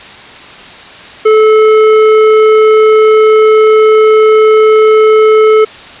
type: tone with hard clipping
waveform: sine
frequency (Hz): 433.9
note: A4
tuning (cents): -24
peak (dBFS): -4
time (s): 1.25-5.65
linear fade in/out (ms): 10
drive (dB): 10
effects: white hiss -30 dBFS RMS until 6 s + resampled to 8000 Hz